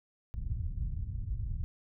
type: low-pass noise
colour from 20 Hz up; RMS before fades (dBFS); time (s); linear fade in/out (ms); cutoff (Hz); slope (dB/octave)
white; -35; 0.34-1.64; 0; 100; 24
effects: none